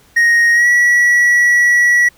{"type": "tone with pitch glide", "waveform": "triangle", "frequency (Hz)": [1871, 1935.9], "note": ["A#6", "B6"], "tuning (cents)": [6, -35], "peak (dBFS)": -6, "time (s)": [0.16, 2.09], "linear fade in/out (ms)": 10, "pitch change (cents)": 59, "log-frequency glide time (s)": [0.53, 0.67], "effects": ["pink hiss -49 dBFS RMS until 2.17 s"]}